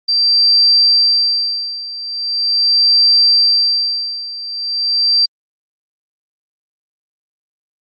sine tone with tremolo, 4699 Hz, D8, in tune, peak -7 dBFS, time 0.08-5.26 s, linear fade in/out 10 ms, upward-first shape sine, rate 0.41 Hz, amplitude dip 85%, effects Opus 24 kbps

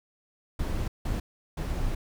brown noise bursts at uneven times, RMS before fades -29 dBFS, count 3, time 0.59-0.88 / 1.05-1.2 / 1.57-1.95 s, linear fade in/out 5 ms, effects none

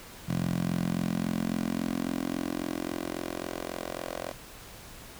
10% pulse tone with high-pass filter sweep, 43.65 Hz, F1, in tune, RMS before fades -32 dBFS, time 0.28-4.32 s, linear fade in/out 10 ms, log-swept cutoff 150 to 500 Hz, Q 2.9, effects pink hiss -47 dBFS RMS until 5.19 s

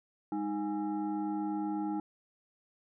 sine tone with frequency modulation, 311.1 Hz, D#4, in tune, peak -31 dBFS, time 0.32-2 s, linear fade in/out 2 ms, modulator 514 Hz, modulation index 0.87, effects none

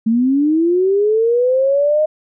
sine linear sweep, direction up, 217.8 to 622.3 Hz, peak -11 dBFS, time 0.06-2.06 s, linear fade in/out 10 ms, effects none

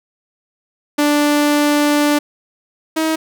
sawtooth tone pair in turn, 293.7 / 318.1 Hz, D4 / D#4, 0 / +38 cents, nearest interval minor second, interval 138 cents, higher second, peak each -8 / -11 dBFS, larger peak first, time 0.98-2.19 / 2.96-3.16 s, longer first, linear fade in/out 10 ms, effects none

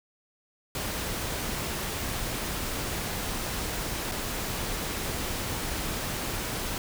pink noise with dropouts, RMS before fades -32 dBFS, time 0.75-6.78 s, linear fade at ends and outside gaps 1 ms, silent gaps 4.115-4.119 s, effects none

